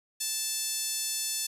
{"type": "tone with high-pass filter", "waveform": "5% pulse", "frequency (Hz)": 880, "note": "A5", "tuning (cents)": 0, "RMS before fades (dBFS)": -32, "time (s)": [0.2, 1.47], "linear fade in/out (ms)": 10, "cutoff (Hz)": 4100, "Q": 0.7, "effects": ["resampled to 32000 Hz"]}